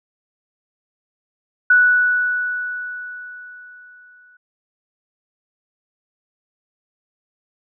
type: tone with exponential decay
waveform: sine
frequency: 1477 Hz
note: F#6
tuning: 3 cents flat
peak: -8 dBFS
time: 1.7-4.37 s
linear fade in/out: 5 ms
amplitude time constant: 580 ms
effects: none